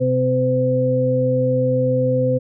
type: harmonic tone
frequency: 127.7 Hz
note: C3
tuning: 42 cents flat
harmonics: 1 / 2 / 4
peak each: -20 / -23 / -17 dBFS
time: 0-2.39 s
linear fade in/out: 20 ms
effects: none